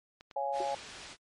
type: clicks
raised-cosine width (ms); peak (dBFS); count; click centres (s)
0.2; -31; 2; 0.209 / 0.312
type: chord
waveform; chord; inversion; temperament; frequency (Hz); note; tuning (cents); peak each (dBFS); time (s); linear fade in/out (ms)
sine; Db major; none; just; 554.4 / 693 / 831.5; Db5 / F5 / Ab5; 0 / -14 / +2; -35 / -38 / -33; 0.36-0.75; 5
type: noise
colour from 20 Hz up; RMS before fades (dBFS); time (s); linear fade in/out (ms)
white; -42; 0.52-1.17; 50
type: tone with exponential decay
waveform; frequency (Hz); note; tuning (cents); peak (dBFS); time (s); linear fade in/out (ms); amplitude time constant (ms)
sine; 372.5; F#4; +12; -32; 0.6-0.68; 5; 17
effects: low-pass 5000 Hz 12 dB/octave + MP3 48 kbps